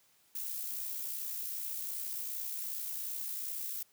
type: noise with amplitude modulation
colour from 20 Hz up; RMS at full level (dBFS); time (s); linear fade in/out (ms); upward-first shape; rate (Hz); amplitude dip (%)
violet; -37; 0.35-3.83; 5; sine; 62.6; 40
effects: white hiss -68 dBFS RMS until 3.92 s + high-pass 80 Hz 12 dB/octave